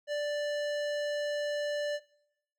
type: tone with hard clipping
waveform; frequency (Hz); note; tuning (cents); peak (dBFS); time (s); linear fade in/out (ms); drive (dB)
sine; 587.3; D5; 0; -32; 0.07-2; 50; 16
effects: noise-tail reverb RT60 0.8 s tail -20 dB re dry